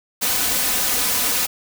white noise with comb filter, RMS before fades -20 dBFS, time 0.21-1.47 s, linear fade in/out 20 ms, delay 4 ms, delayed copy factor +0.6, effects none

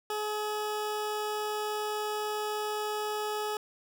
20% pulse tone, 423.6 Hz, G#4, 34 cents sharp, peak -26 dBFS, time 0.1-3.57 s, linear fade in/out 2 ms, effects none

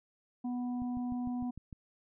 harmonic tone, 246.3 Hz, B3, 5 cents flat, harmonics 1 / 3 / 4, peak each -33 / -46 / -54 dBFS, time 0.44-1.51 s, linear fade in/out 10 ms
click train, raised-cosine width 5 ms, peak -33 dBFS, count 7, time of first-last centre 0.82-1.728 s, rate 6.61 Hz
effects none

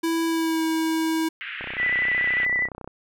square tone with pitch glide, 329.6 to 321.9 Hz, E4 to E4, 0 to -41 cents, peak -22 dBFS, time 0.03-1.29 s, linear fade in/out 10 ms, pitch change -41 cents, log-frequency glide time 0.26-0.63 s
pink band-pass noise, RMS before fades -34 dBFS, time 1.41-2.45 s, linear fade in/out 0 ms, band 1500 to 2900 Hz, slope 48 dB/octave
click train, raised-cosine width 1 ms, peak -22 dBFS, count 41, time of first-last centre 1.61-2.876 s, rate 31.6 Hz
sine tone with vibrato, 1975.5 Hz, B6, in tune, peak -20 dBFS, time 1.76-2.69 s, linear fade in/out 50 ms, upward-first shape sine, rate 13 Hz, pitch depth 26 cents each way
effects none

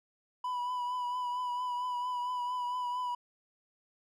triangle tone with vibrato, 987.8 Hz, B5, in tune, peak -30 dBFS, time 0.44-3.15 s, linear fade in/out 5 ms, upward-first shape triangle, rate 4.4 Hz, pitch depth 34 cents each way, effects none

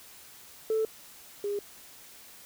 sine tone pair in turn, 440 / 407.4 Hz, A4 / G#4, 0 / -33 cents, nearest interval minor second, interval 133 cents, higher first, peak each -23 / -28 dBFS, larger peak first, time 0.7-0.85 / 1.44-1.59 s, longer neither, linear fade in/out 2 ms, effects tanh soft clip ceiling -21 dBFS + white hiss -51 dBFS RMS until 2.45 s

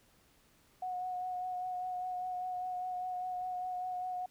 sine tone with vibrato, 731 Hz, F#5, 21 cents flat, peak -35 dBFS, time 0.82-4.26 s, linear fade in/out 5 ms, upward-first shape sine, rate 5 Hz, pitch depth 18 cents each way, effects pink hiss -67 dBFS RMS until 4.3 s

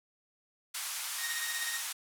white band-pass noise, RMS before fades -38 dBFS, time 0.74-1.93 s, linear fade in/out 10 ms, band 880 to 12000 Hz, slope 24 dB/octave
sawtooth tone with tremolo, 1864.7 Hz, A#6, in tune, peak -30 dBFS, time 1.17-1.82 s, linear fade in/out 50 ms, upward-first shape sine, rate 16 Hz, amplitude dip 60%
effects none

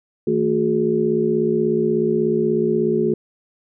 sine tone cluster, 158.9 / 223.5 / 365.2 / 421.7 Hz, D#3 / A3 / F#4 / G#4, +37 / +27 / -23 / +26 cents, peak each -27 / -22 / -19 / -21 dBFS, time 0.27-3.14 s, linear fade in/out 5 ms, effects none

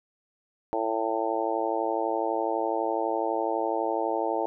harmonic tone, 112 Hz, A2, 31 cents sharp, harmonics 3 / 4 / 5 / 6 / 7 / 8, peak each -32 / -32 / -32 / -32 / -32 / -32 dBFS, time 0.73-4.46 s, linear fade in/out 0 ms, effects none

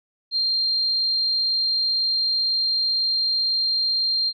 sine tone, 4186 Hz, C8, in tune, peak -19 dBFS, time 0.31-4.33 s, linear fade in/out 50 ms, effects none

